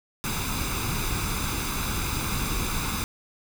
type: noise with comb filter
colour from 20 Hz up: pink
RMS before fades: -28 dBFS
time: 0.24-3.04 s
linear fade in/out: 0 ms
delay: 0.81 ms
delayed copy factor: +0.65
effects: none